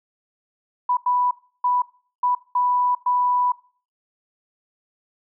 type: tone bursts at uneven times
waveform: sine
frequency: 987.8 Hz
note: B5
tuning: in tune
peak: -17 dBFS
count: 6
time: 0.89-0.97 / 1.06-1.31 / 1.64-1.82 / 2.23-2.35 / 2.55-2.95 / 3.06-3.52 s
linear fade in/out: 5 ms
effects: noise-tail reverb RT60 0.4 s tail -19 dB re dry